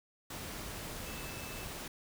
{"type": "tone in noise", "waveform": "sine", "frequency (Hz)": 2628, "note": "E7", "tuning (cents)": -6, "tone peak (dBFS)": -50, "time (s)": [1.06, 1.65], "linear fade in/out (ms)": 5, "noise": "pink", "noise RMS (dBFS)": -43, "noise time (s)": [0.3, 1.88], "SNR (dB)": -10, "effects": []}